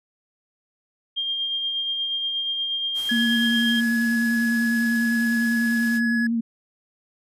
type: tone with tremolo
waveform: sine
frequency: 3206 Hz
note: G7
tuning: 38 cents sharp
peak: -22 dBFS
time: 1.16-3.81 s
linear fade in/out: 20 ms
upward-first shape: sine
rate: 8.4 Hz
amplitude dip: 30%
type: noise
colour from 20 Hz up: white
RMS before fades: -39 dBFS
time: 2.94-6.01 s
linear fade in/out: 50 ms
type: tone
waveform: triangle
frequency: 1689 Hz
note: G#6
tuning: 29 cents sharp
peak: -22 dBFS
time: 3.09-6.27 s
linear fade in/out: 5 ms
type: tone with vibrato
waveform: sine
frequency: 231.2 Hz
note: A#3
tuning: 14 cents flat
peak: -20 dBFS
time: 3.11-6.41 s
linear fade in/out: 10 ms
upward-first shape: triangle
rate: 10 Hz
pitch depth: 31 cents each way
effects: resampled to 32000 Hz